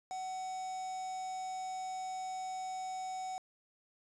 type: tone with quantisation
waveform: triangle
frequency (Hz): 750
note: F#5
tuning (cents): +23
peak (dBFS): -36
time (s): 0.11-3.38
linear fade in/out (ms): 0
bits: 8
effects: resampled to 22050 Hz